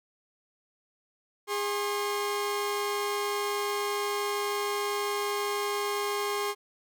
sawtooth tone pair together, 409.2 / 1069.3 Hz, G#4 / C6, -26 / +37 cents, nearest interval octave + perfect fourth, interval 1663 cents, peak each -26 / -29 dBFS, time 1.47-6.55 s, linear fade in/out 50 ms, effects none

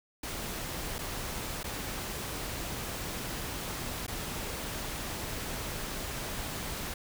pink noise with dropouts, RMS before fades -37 dBFS, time 0.23-6.94 s, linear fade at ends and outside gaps 5 ms, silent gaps 0.984-0.988 / 1.632-1.641 / 4.066-4.079 s, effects none

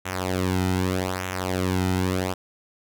sawtooth tone with flanger, 92.5 Hz, F#2, in tune, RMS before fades -25 dBFS, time 0.05-2.34 s, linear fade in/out 10 ms, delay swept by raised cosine 0.21 to 1.81 ms, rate 0.82 Hz, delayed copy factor -0.75, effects none

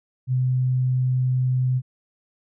sine tone, 127.8 Hz, C3, 40 cents flat, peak -18 dBFS, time 0.27-1.82 s, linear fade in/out 50 ms, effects none

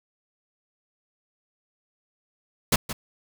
pink noise with echo, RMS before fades -19 dBFS, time 2.72-2.76 s, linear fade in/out 5 ms, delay 170 ms, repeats 1, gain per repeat -12 dB, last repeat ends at 2.93 s, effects none

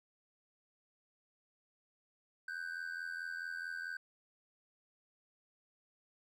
triangle ring-modulated tone, 1543 Hz, G6, 28 cents flat, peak -35 dBFS, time 2.48-3.97 s, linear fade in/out 2 ms, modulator 42.3 Hz, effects none

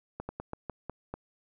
slowing click train, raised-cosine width 1 ms, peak -22 dBFS, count 7, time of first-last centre 0.2-1.14 s, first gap 90 ms, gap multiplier 1.22, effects none

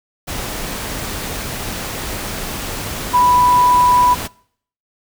sine tone in noise, 987.8 Hz, B5, in tune, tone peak -9 dBFS, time 3.13-4.15 s, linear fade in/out 20 ms, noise pink, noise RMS -25 dBFS, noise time 0.27-4.28 s, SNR +13 dB, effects noise-tail reverb RT60 0.6 s tail -23 dB re dry

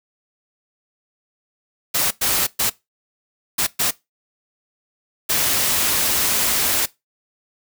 white noise bursts at uneven times, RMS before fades -19 dBFS, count 6, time 1.94-2.11 / 2.21-2.47 / 2.59-2.7 / 3.58-3.67 / 3.79-3.91 / 5.29-6.86 s, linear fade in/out 10 ms, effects noise-tail reverb RT60 0.2 s tail -20 dB re dry

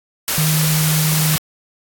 sine tone in noise, 155.56 Hz, D#3, in tune, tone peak -15 dBFS, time 0.38-1.36 s, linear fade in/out 0 ms, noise white, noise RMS -19 dBFS, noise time 0.28-1.38 s, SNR +1 dB, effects AAC 64 kbps

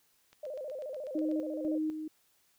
click train, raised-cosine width 0.2 ms, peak -38 dBFS, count 9, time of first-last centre 0.33-1.314 s, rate 8.13 Hz
sine tone with vibrato, 561 Hz, C#5, 21 cents sharp, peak -37 dBFS, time 0.43-1.78 s, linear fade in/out 5 ms, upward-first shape square, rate 14 Hz, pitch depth 130 cents each way
sine tone with tremolo, 311.1 Hz, D#4, in tune, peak -29 dBFS, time 1.15-2.08 s, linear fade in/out 5 ms, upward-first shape square, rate 2 Hz, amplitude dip 55%
effects white hiss -70 dBFS RMS until 2.58 s

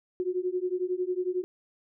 sine beating tone pair, 358.7 / 369.7 Hz, F4 / F#4, +46 / -1 cents, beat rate 11 Hz, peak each -30 dBFS, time 0.2-1.44 s, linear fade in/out 0 ms, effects none

